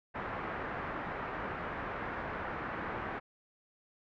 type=low-pass noise; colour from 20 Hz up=white; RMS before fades=-39 dBFS; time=0.14-3.2 s; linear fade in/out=20 ms; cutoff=1700 Hz; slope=24 dB/octave; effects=none